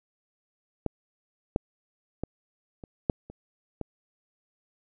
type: clicks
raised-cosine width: 2 ms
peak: -14 / -10 / -17 / -28 / -9 / -29 / -19 dBFS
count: 7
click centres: 0.863 / 1.561 / 2.236 / 2.838 / 3.098 / 3.3 / 3.813 s
effects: none